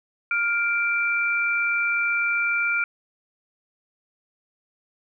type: tone pair together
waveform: sine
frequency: 1405.2 / 2349 Hz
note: F6 / D7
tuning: +10 / 0 cents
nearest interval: major sixth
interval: 890 cents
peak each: -23 dBFS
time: 0.31-2.84 s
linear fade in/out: 2 ms
effects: none